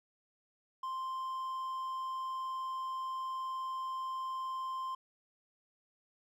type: tone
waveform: triangle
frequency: 1046.5 Hz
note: C6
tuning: in tune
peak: -34 dBFS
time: 0.83-4.95 s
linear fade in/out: 5 ms
effects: none